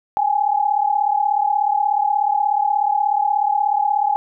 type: tone pair together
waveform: sine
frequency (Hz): 807.4 / 844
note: G#5 / G#5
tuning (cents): -49 / +28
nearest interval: minor second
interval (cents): 77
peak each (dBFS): -18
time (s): 0.17-4.16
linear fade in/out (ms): 0
effects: none